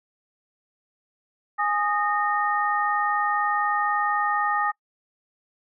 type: tone cluster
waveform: sine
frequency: 829 / 1237 / 1842 Hz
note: G#5 / D#6 / A#6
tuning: -3 / -10 / -21 cents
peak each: -25 / -24 / -28 dBFS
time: 1.58-4.72 s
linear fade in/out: 20 ms
effects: noise-tail reverb RT60 0.1 s tail -24 dB re dry